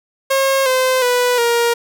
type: tone with pitch steps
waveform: sawtooth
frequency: 540 / 515.9 / 492.9 / 470.9 Hz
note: C#5 / C5 / B4 / A#4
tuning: -45 / -24 / -3 / +18 cents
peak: -9 dBFS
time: 0.3-1.74 s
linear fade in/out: 10 ms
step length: 360 ms
effects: none